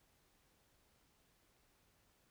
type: silence
effects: pink hiss -74 dBFS RMS until 2.3 s